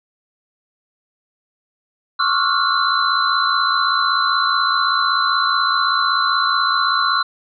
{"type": "tone cluster", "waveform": "sine", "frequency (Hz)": [1086, 1142, 1352, 1437, 4041], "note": ["C#6", "D6", "E6", "F6", "B7"], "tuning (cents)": [-36, -49, 43, 49, 39], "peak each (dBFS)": -21, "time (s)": [2.19, 7.23], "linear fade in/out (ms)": 10, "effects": []}